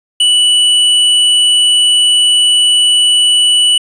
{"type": "tone", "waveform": "square", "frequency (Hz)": 2960, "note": "F#7", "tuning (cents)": 0, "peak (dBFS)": -7, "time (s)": [0.2, 3.78], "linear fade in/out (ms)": 5, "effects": ["resampled to 22050 Hz"]}